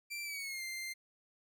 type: tone with pitch glide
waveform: sawtooth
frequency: 2349 to 2093 Hz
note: D7 to C7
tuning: 0 to 0 cents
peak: -36 dBFS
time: 0.1-0.94 s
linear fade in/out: 20 ms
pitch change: -200 cents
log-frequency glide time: 0.23-0.63 s
effects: none